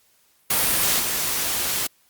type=noise with level steps; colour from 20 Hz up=white; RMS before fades=-20 / -24 dBFS; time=0.5-1.87 s; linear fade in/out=5 ms; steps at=0.99 s; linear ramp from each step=10 ms; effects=white hiss -61 dBFS RMS until 2.09 s + Opus 48 kbps